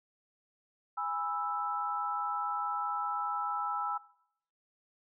sine chord, E major, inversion first, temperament just, 824.1 / 988.9 / 1318.5 Hz, G#5 / B5 / E6, -14 / +2 / 0 cents, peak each -37 / -39 / -34 dBFS, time 0.97-3.98 s, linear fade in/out 10 ms, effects noise-tail reverb RT60 0.7 s tail -20 dB re dry

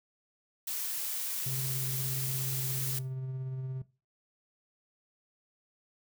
blue noise, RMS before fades -35 dBFS, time 0.67-2.99 s, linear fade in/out 5 ms
triangle tone with tremolo, 130.81 Hz, C3, in tune, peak -31 dBFS, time 1.46-3.82 s, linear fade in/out 5 ms, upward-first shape sine, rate 17 Hz, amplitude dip 25%
effects noise-tail reverb RT60 0.3 s tail -18 dB re dry

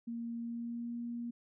sine tone with pitch glide, 233.2 to 236.9 Hz, A#3 to A#3, +1 to +28 cents, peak -37 dBFS, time 0.07-1.31 s, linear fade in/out 10 ms, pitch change +27 cents, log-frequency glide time 0.38-0.96 s, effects none

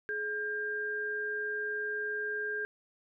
sine tone pair together, 423.1 / 1600 Hz, G#4 / G6, +32 / +35 cents, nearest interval octave + major seventh, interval 2303 cents, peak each -38 / -33 dBFS, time 0.09-2.65 s, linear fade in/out 0 ms, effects none

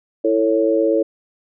sine chord, A major, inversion second, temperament equal with one note detuned, 329.6 / 445.6 / 554.4 Hz, E4 / A4 / C#5, 0 / +22 / 0 cents, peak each -18 dBFS, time 0.24-1.03 s, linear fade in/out 10 ms, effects none

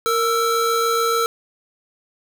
square tone pair together, 462.8 / 1321.5 Hz, A#4 / E6, -13 / +4 cents, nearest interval octave + tritone, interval 1817 cents, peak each -21 / -20 dBFS, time 0.06-1.26 s, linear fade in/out 0 ms, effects none

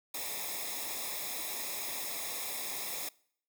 white noise with comb filter, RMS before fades -38 dBFS, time 0.14-3.09 s, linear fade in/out 5 ms, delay 0.67 ms, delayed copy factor -0.8, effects noise-tail reverb RT60 0.6 s tail -23 dB re dry

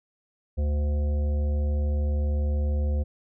harmonic tone, 73.42 Hz, D2, in tune, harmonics 1 / 3 / 5 / 7 / 9 / 10, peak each -22 / -37 / -44 / -38 / -51 / -53 dBFS, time 0.57-3.04 s, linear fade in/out 20 ms, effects none

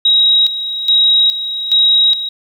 sine tone with tremolo, 3817 Hz, A#7, 40 cents sharp, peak -7 dBFS, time 0.05-2.29 s, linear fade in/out 5 ms, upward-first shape square, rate 1.2 Hz, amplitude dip 70%, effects 8-bit

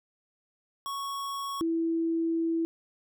square / sine tone pair in turn, 1108.7 / 329.6 Hz, C#6 / E4, 0 / 0 cents, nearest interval octave + major sixth, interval 2100 cents, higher first, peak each -33 / -25 dBFS, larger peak second, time 0.86-1.61 / 1.61-2.65 s, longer second, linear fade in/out 0 ms, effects none

